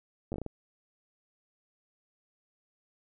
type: slowing click train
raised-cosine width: 2 ms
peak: -23 dBFS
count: 7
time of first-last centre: 0.32-0.463 s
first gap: 9 ms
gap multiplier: 1.39
effects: none